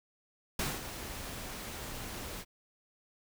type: noise with ADSR envelope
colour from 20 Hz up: pink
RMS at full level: -32 dBFS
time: 0.59-2.45 s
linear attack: 4 ms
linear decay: 200 ms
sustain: -10 dB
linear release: 47 ms
effects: none